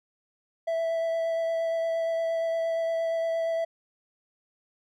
triangle tone with vibrato, 659.3 Hz, E5, in tune, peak -23 dBFS, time 0.67-3.65 s, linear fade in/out 10 ms, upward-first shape sine, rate 8.6 Hz, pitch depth 10 cents each way, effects none

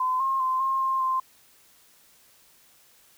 sine tone with pitch steps, 1023 / 1070 / 1037 / 1067 / 1060 / 1045 Hz, C6 / C6 / C6 / C6 / C6 / C6, -39 / +38 / -16 / +34 / +22 / -2 cents, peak -22 dBFS, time 0-1.2 s, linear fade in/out 5 ms, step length 200 ms, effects white hiss -58 dBFS RMS until 3.17 s

